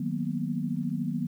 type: chord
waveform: sine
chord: B major seventh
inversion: first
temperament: equal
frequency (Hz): 155.56 / 185 / 233.1 / 246.9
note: D#3 / F#3 / A#3 / B3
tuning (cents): 0 / 0 / 0 / 0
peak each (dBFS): -33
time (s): 0-1.27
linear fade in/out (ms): 5
effects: 10-bit